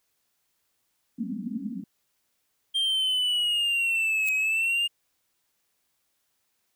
white band-pass noise, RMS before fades -33 dBFS, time 1.18-1.84 s, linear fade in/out 5 ms, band 190 to 270 Hz, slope 96 dB/octave
triangle linear two-way sweep, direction down then up, 3190 to 2533 to 2835 Hz, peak -21 dBFS, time 2.74-4.88 s, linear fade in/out 20 ms, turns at 4.34 s
violet noise with exponential growth, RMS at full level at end -29 dBFS, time 4.21-4.29 s, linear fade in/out 1 ms, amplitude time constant 17 ms
effects white hiss -74 dBFS RMS until 6.75 s

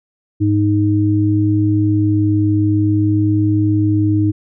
sine tone pair together, 103.88 / 311.1 Hz, G#2 / D#4, +1 / 0 cents, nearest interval octave + perfect fifth, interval 1899 cents, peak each -14 dBFS, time 0.4-4.32 s, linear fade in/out 20 ms, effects none

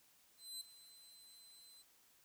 25% pulse tone with ADSR envelope, 4052 Hz, B7, 44 cents sharp, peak -39 dBFS, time 0.37-1.83 s, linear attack 240 ms, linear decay 4 ms, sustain -16 dB, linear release 19 ms, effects white hiss -70 dBFS RMS until 2.24 s

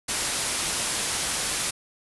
white low-pass noise, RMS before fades -28 dBFS, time 0.08-1.71 s, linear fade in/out 10 ms, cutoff 11000 Hz, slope 96 dB/octave, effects none

